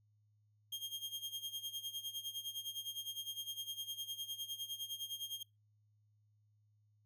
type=tone with tremolo; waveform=40% pulse; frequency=3224 Hz; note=G7; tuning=48 cents sharp; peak=-38 dBFS; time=0.72-5.43 s; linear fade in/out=5 ms; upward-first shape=sine; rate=9.8 Hz; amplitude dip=80%; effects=noise-tail reverb RT60 0.2 s tail -23 dB re dry + added 105 Hz sine -70 dBFS peak until 7.05 s